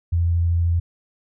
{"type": "tone with vibrato", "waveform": "sine", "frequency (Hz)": 85.1, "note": "F2", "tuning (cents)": -44, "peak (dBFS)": -16, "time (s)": [0.12, 0.8], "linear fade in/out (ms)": 10, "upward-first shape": "square", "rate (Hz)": 13, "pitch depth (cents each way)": 9, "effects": []}